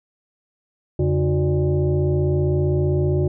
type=tone with frequency modulation; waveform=sine; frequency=140.2 Hz; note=C#3; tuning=20 cents sharp; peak=-16 dBFS; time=0.99-3.28 s; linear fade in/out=5 ms; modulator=225 Hz; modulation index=1.3; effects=none